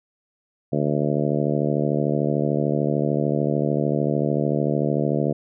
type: harmonic tone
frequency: 73.42 Hz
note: D2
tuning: in tune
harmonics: 2 / 3 / 4 / 5 / 6 / 7 / 8 / 9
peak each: -24 / -26 / -27 / -28 / -29 / -29 / -30 / -31 dBFS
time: 0.72-5.33 s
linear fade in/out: 10 ms
effects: none